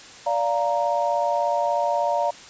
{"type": "chord", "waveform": "sine", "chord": "Bb major", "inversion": "first", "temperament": "just", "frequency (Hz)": [582.7, 699.2, 932.3], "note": ["D5", "F5", "Bb5"], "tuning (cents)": [-14, 2, 0], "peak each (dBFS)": -24, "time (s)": [0.26, 2.31], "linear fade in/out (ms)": 10, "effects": ["white hiss -43 dBFS RMS until 2.49 s", "resampled to 16000 Hz"]}